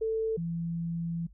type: tone pair in turn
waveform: sine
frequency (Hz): 443.8 / 168.07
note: A4 / E3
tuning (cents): +15 / +34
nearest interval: octave + perfect fourth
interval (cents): 1681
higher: first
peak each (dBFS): -26 / -30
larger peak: first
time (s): 0.01-0.37 / 0.37-1.27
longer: second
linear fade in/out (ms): 10
effects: noise-tail reverb RT60 0.1 s tail -23 dB re dry + added 50 Hz sine -52 dBFS peak until 1.33 s